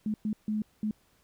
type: tone bursts at uneven times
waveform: sine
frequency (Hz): 213.6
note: G#3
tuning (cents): +49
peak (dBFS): -27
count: 4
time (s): 0.06-0.14 / 0.25-0.33 / 0.48-0.62 / 0.83-0.91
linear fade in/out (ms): 2
effects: pink hiss -67 dBFS RMS until 1.23 s